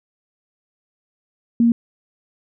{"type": "tone", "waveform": "sine", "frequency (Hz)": 233.8, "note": "A#3", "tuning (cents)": 5, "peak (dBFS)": -11, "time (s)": [1.6, 1.72], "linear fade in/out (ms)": 2, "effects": []}